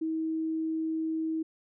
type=tone; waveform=sine; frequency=320 Hz; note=D#4; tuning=49 cents sharp; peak=-28 dBFS; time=0.01-1.43 s; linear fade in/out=10 ms; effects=none